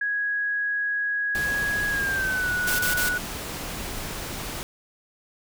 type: tone with pitch glide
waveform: sine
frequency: 1661 to 1471.3 Hz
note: G#6 to F#6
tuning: 0 to -10 cents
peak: -23 dBFS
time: 0.01-3.18 s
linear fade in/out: 5 ms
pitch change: -210 cents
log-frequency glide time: 1.9-2.5 s
type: noise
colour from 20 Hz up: pink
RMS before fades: -33 dBFS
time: 1.35-4.63 s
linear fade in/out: 0 ms
type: noise bursts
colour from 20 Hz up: white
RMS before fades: -27 dBFS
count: 3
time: 2.67-3.09 s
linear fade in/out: 5 ms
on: 120 ms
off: 30 ms
effects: none